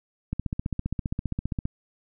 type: click train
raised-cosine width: 5 ms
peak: -15 dBFS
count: 21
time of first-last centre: 0.33-1.655 s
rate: 15.1 Hz
effects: none